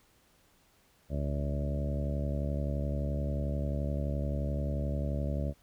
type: harmonic tone with a mistuned harmonic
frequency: 71.5 Hz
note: D2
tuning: 46 cents flat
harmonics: 1 / 2 / 3 / 4 / 5 / 6 / 7 / 8 / 9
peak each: -32 / -35 / -39 / -43 / -48 / -51 / -48 / -41 / -46 dBFS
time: 1.09-5.54 s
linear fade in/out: 50 ms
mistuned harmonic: 1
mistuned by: -17 cents
effects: pink hiss -66 dBFS RMS until 5.62 s